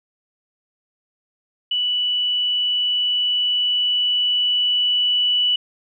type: tone with level ramp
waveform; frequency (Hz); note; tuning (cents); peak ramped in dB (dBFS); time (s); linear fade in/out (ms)
sine; 2960; F#7; 0; -18 to -15; 1.71-5.56; 5
effects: none